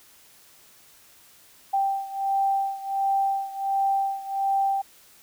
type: beating tone pair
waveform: sine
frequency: 784 / 785.4 Hz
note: G5 / G5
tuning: 0 / +3 cents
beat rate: 1.4 Hz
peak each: -24 / -27 dBFS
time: 1.73-4.82 s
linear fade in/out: 10 ms
effects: white hiss -54 dBFS RMS until 5.22 s

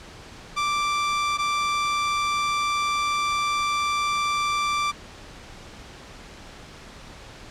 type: tone pair in turn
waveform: sawtooth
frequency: 1174.7 / 1174.7 Hz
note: D6 / D6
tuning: 0 / 0 cents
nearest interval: unison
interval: 0 cents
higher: neither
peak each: -18 dBFS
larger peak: neither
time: 0.56-1.38 / 1.38-4.92 s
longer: second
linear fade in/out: 20 ms
effects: pink hiss -43 dBFS RMS until 7.5 s + low-pass 6000 Hz 12 dB/octave

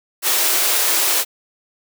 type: high-pass noise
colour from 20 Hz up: white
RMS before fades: -17 dBFS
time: 0.22-1.25 s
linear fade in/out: 50 ms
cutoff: 310 Hz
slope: 96 dB/octave
effects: none

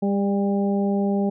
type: harmonic tone with a mistuned harmonic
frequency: 200 Hz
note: G3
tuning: 35 cents sharp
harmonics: 1 / 2 / 3 / 4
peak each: -20 / -26 / -30 / -32 dBFS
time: 0.02-1.3 s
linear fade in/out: 10 ms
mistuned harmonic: 3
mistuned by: -16 cents
effects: none

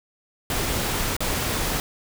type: noise with dropouts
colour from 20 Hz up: pink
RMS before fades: -25 dBFS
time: 0.5-1.8 s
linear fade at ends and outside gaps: 1 ms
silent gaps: 1.166-1.205 s
effects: none

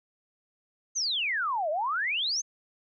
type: exponential two-way sweep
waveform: sine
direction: down then up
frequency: 6550 to 587.3 to 6550 Hz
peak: -26 dBFS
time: 0.95-2.42 s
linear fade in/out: 20 ms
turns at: 1.7 s
effects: none

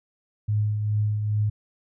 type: tone with tremolo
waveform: sine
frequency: 105.6 Hz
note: G#2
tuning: 29 cents sharp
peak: -19 dBFS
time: 0.48-1.5 s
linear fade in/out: 10 ms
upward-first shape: triangle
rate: 2.4 Hz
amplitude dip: 45%
effects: none

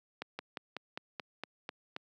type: slowing click train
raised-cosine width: 0.3 ms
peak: -22 dBFS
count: 9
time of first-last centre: 0.22-1.964 s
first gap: 170 ms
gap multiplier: 1.07
effects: high-pass 200 Hz 12 dB/octave

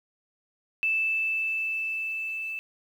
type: tone with level ramp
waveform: sine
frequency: 2637 Hz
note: E7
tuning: in tune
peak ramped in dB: -22 to -31 dBFS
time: 0.83-2.59 s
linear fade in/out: 0 ms
effects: 9-bit

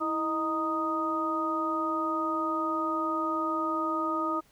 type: harmonic tone with a mistuned harmonic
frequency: 311.1 Hz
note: D#4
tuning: in tune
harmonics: 1 / 2 / 3 / 4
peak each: -32 / -36 / -37 / -29 dBFS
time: 0-4.41 s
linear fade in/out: 20 ms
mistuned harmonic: 1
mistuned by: +72 cents
effects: pink hiss -63 dBFS RMS until 4.51 s

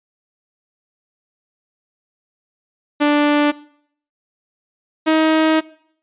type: tone pair in turn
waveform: sawtooth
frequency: 293.7 / 316 Hz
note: D4 / D#4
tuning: 0 / +27 cents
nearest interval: minor second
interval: 127 cents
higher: second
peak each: -8 dBFS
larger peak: neither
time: 3-3.52 / 5.06-5.61 s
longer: second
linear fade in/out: 20 ms
effects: noise-tail reverb RT60 0.6 s tail -20 dB re dry + resampled to 8000 Hz

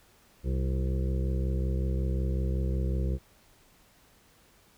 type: harmonic tone with a mistuned harmonic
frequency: 65.41 Hz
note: C2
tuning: in tune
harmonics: 1 / 2 / 3 / 5 / 6 / 7 / 8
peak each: -27 / -33 / -37 / -41 / -43 / -44 / -45 dBFS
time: 0.43-3.19 s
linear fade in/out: 50 ms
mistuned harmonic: 5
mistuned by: +35 cents
effects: pink hiss -61 dBFS RMS until 4.77 s

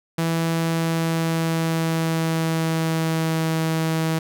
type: tone with pitch glide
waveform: sawtooth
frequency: 164.81 to 161.05 Hz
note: E3 to E3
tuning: 0 to -40 cents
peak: -16 dBFS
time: 0.18-4.19 s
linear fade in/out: 5 ms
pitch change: -40 cents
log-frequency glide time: 0.48-3.59 s
effects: none

